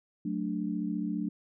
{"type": "chord", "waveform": "sine", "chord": "D major", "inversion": "first", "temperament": "equal", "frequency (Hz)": [185, 220, 293.7], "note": ["F#3", "A3", "D4"], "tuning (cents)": [0, 0, 0], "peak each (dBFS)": -34, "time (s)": [0.25, 1.29], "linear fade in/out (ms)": 5, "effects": []}